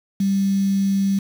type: tone with quantisation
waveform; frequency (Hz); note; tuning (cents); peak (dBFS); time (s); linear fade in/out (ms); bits
sine; 196; G3; 0; -16; 0.2-1.19; 5; 6
effects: none